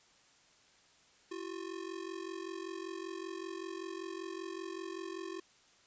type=ring-modulated tone; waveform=square; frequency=358.6 Hz; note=F4; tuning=46 cents sharp; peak=-38 dBFS; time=1.31-5.4 s; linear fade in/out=5 ms; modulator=22.6 Hz; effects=white hiss -65 dBFS RMS until 5.86 s + resampled to 16000 Hz